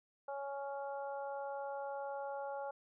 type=harmonic tone; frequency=278.5 Hz; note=C#4; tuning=8 cents sharp; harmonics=2 / 3 / 4 / 5; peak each=-42 / -43 / -54 / -52 dBFS; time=0.28-2.71 s; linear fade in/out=5 ms; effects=none